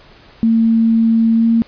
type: tone with pitch glide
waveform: sine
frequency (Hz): 226.5 to 229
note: A#3 to A#3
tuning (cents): -50 to -31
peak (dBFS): -9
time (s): 0.43-1.62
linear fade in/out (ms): 0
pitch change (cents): +19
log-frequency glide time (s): 1.35-1.47
effects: pink hiss -44 dBFS RMS until 1.67 s + resampled to 11025 Hz